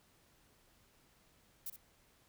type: noise with echo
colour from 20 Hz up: violet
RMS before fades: -42 dBFS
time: 1.66-1.7 s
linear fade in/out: 5 ms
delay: 63 ms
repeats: 1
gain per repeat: -10 dB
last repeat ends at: 1.763 s
effects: pink hiss -69 dBFS RMS until 2.28 s